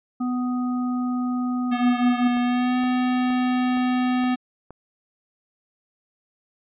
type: harmonic tone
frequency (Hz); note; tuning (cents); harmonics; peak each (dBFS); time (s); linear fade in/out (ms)
249.1; B3; +15; 1 / 3 / 5; -22 / -36 / -35; 0.2-2.28; 10
type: tone with pitch glide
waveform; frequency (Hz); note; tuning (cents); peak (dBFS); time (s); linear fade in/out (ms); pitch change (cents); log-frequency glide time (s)
square; 244 to 251.3; B3 to B3; -21 to +30; -20; 1.71-4.36; 20; +51; 2.41-2.78
type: click train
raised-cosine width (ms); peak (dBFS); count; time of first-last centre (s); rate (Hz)
1; -27; 6; 2.37-4.706; 2.14
effects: resampled to 8000 Hz